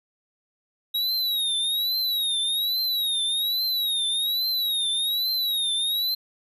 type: tone with vibrato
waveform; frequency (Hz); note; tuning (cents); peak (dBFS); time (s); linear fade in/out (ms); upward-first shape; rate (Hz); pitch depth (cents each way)
square; 3820; A#7; +42; -23; 0.94-6.15; 10; triangle; 1.2; 140
effects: resampled to 32000 Hz